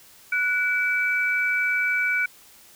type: tone pair together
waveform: sine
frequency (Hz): 1475 / 2302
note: F#6 / D7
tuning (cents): -6 / -35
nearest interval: minor sixth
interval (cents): 771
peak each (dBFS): -23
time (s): 0.32-2.26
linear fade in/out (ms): 5
effects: white hiss -51 dBFS RMS until 2.75 s